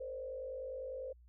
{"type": "tone with frequency modulation", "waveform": "sine", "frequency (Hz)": 522, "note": "C5", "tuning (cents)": -4, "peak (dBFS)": -40, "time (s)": [0, 1.13], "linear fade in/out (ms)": 10, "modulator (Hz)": 50, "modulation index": 0.81, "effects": ["added 60 Hz sine -58 dBFS peak until 1.28 s"]}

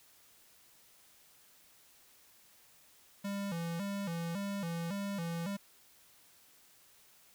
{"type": "tone with vibrato", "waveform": "square", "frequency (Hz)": 183.3, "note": "F#3", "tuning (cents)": -16, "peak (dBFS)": -36, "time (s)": [3.24, 5.57], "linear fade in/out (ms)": 10, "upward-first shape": "square", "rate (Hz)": 1.8, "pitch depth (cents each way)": 150, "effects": ["white hiss -63 dBFS RMS until 7.34 s"]}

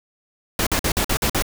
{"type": "noise bursts", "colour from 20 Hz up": "pink", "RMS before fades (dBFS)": -20, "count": 7, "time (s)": [0.59, 1.423], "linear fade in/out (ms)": 2, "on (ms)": 77, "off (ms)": 49, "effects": []}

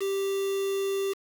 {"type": "tone with quantisation", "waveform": "triangle", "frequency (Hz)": 392, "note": "G4", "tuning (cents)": 0, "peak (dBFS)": -24, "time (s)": [0, 1.14], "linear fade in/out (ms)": 20, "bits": 6, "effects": []}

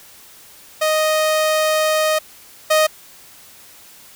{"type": "tone pair in turn", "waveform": "sawtooth", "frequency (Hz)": [622.3, 622.3], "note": ["D#5", "D#5"], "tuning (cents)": [0, 0], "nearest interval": "unison", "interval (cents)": 0, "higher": "neither", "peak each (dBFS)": [-11, -8], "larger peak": "second", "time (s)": [[0.81, 2.19], [2.7, 2.87]], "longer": "first", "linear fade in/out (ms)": 10, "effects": ["white hiss -44 dBFS RMS until 4.15 s"]}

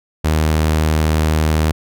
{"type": "tone", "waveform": "sawtooth", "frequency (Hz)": 78, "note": "D#2", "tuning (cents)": 5, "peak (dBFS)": -9, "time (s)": [0.24, 1.72], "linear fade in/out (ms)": 10, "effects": []}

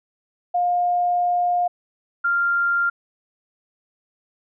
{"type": "tone pair in turn", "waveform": "sine", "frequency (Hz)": [709, 1392.8], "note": ["F5", "F6"], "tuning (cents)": [26, -5], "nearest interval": "octave", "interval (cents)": 1169, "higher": "second", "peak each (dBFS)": -17, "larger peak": "neither", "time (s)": [[0.54, 1.68], [2.24, 2.9]], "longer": "first", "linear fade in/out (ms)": 10, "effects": []}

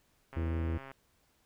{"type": "click train", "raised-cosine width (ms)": 0.5, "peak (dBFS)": -32, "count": 80, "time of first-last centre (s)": [0.33, 0.915], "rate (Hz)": 135}
{"type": "harmonic tone", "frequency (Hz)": 82.41, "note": "E2", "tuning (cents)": 0, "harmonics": [1, 2, 3, 4, 5, 6, 7], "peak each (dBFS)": [-31, -45, -42, -40, -50, -49, -56], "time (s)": [0.36, 0.78], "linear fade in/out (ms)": 10}
{"effects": ["pink hiss -71 dBFS RMS until 1.45 s"]}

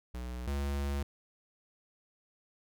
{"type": "tone pair in turn", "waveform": "square", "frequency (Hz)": [61.3, 70.38], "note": ["B1", "C#2"], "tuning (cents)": [-12, 27], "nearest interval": "major second", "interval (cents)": 239, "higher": "second", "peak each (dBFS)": [-38, -32], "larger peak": "second", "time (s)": [[0.14, 0.47], [0.47, 1.03]], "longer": "second", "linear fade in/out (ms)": 5, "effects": []}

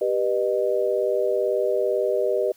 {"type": "chord", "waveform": "sine", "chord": "G augmented", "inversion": "none", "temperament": "just", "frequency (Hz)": [392, 490, 612.5], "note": ["G4", "B4", "D#5"], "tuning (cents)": [0, -14, -27], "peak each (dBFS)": -24, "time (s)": [0.01, 2.52], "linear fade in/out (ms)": 5, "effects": ["white hiss -57 dBFS RMS until 2.56 s", "high-pass 60 Hz 12 dB/octave"]}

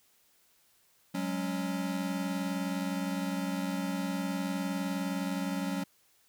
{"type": "chord", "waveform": "square", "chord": "F# suspended second", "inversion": "none", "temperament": "equal with one note detuned", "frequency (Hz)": [185, 204.6, 277.2], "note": ["F#3", "G#3", "C#4"], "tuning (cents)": [0, -26, 0], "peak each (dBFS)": [-35, -39, -36], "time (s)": [1.14, 5.84], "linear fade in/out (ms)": 10, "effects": ["white hiss -67 dBFS RMS until 6.28 s"]}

